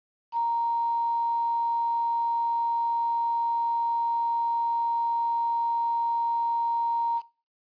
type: tone with quantisation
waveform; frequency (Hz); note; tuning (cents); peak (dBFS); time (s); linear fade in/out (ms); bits
sine; 932.3; A#5; 0; -23; 0.32-7.22; 50; 8
effects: noise-tail reverb RT60 0.4 s tail -21 dB re dry + resampled to 11025 Hz